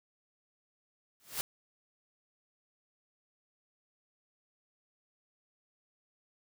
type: noise with exponential growth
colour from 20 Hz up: white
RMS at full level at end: -31 dBFS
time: 1.2-1.41 s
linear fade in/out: 0 ms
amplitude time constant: 45 ms
effects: none